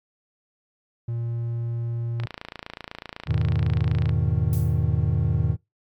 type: tone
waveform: triangle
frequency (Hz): 117.2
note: A#2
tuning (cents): +10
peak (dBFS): -23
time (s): 1.08-2.26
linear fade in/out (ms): 5
type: click train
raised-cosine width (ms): 0.3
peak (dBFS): -18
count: 54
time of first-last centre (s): 2.2-4.093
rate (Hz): 28
type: chord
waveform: triangle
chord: E major seventh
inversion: none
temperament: equal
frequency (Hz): 82.41 / 103.83 / 123.47 / 155.56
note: E2 / G#2 / B2 / D#3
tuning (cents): 0 / 0 / 0 / 0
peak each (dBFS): -23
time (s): 3.26-5.57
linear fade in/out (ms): 50
type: noise with exponential decay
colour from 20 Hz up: violet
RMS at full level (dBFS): -34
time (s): 4.53-4.84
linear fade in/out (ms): 0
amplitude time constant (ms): 67
effects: noise-tail reverb RT60 0.2 s tail -24 dB re dry + MP3 96 kbps